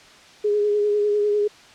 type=tone with vibrato; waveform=sine; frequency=415.3 Hz; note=G#4; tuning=in tune; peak=-17 dBFS; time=0.44-1.48 s; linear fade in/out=10 ms; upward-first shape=sine; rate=10 Hz; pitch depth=23 cents each way; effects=white hiss -47 dBFS RMS until 1.74 s + low-pass 5000 Hz 12 dB/octave